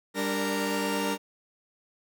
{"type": "tone cluster", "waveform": "sawtooth", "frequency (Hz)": [197.7, 292, 463.4, 927], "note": ["G3", "D4", "A#4", "A#5"], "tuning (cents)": [15, -10, -10, -10], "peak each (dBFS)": -28, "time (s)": [0.14, 1.18], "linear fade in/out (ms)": 50, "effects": []}